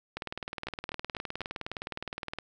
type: two click trains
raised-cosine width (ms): 0.3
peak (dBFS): -19 / -21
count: 44 / 4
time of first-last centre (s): 0.17-2.386 / 0.67-1.416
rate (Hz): 19.4 / 4.02
effects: none